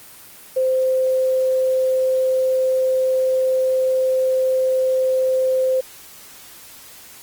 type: tone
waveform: sine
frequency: 519 Hz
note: C5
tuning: 14 cents flat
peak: -15 dBFS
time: 0.56-5.81 s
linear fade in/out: 10 ms
effects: white hiss -42 dBFS RMS until 7.22 s + Opus 24 kbps